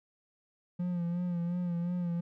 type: tone with vibrato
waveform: triangle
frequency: 174.61 Hz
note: F3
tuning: in tune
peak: -28 dBFS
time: 0.79-2.21 s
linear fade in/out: 10 ms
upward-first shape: sine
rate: 2.8 Hz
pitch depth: 43 cents each way
effects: none